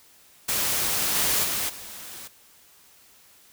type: noise with level steps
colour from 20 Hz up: white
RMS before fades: -25 / -23 / -27 / -40 dBFS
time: 0.48-2.28 s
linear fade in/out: 10 ms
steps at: 1.14 / 1.43 / 1.68 s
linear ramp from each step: 20 ms
effects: white hiss -55 dBFS RMS until 3.52 s